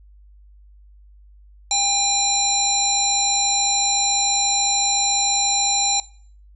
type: harmonic tone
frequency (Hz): 803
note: G5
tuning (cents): +41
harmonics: 1 / 3 / 5 / 7 / 9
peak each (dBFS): -25 / -30 / -22 / -30 / -20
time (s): 1.71-6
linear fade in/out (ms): 2
effects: noise-tail reverb RT60 0.5 s tail -21 dB re dry + added 50 Hz sine -45 dBFS peak until 6.55 s